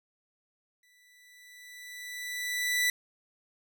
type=tone with exponential growth; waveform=sawtooth; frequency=1975.5 Hz; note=B6; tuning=in tune; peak=-20 dBFS; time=0.83-2.9 s; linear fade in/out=2 ms; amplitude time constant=450 ms; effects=none